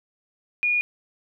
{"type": "tone", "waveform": "sine", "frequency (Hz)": 2441, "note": "D#7", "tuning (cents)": -34, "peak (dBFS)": -19, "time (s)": [0.63, 0.81], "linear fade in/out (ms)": 0, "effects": []}